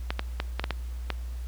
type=clicks; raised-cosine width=0.3 ms; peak=-12 dBFS; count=7; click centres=0.105 / 0.194 / 0.401 / 0.596 / 0.641 / 0.707 / 1.103 s; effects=added 60 Hz sine -32 dBFS peak until 1.47 s + pink hiss -54 dBFS RMS until 1.47 s